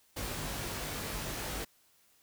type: noise with comb filter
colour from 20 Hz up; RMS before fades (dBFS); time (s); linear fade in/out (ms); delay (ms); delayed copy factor
pink; -38; 0.16-1.65; 10; 20; +0.75
effects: white hiss -67 dBFS RMS until 2.22 s